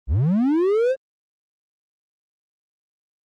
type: linear sweep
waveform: triangle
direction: up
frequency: 49.59 to 544 Hz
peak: -14 dBFS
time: 0.07-0.96 s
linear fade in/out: 50 ms
effects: Opus 32 kbps